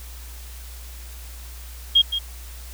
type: tone with echo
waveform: sine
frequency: 3247 Hz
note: G#7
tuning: 40 cents flat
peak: -11 dBFS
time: 1.95-2.02 s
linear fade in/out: 10 ms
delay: 170 ms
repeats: 1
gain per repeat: -10 dB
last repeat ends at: 2.19 s
effects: added 60 Hz sine -36 dBFS peak until 2.73 s + white hiss -44 dBFS RMS until 2.73 s